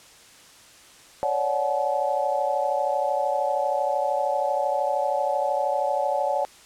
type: chord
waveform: sine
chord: D major seventh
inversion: third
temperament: equal with one note detuned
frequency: 554.4 / 587.3 / 740 / 858.9 Hz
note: C#5 / D5 / F#5 / A5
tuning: 0 / 0 / 0 / -42 cents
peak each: -27 dBFS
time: 1.23-6.45 s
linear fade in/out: 0 ms
effects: white hiss -50 dBFS RMS until 6.65 s + low-pass 9000 Hz 12 dB/octave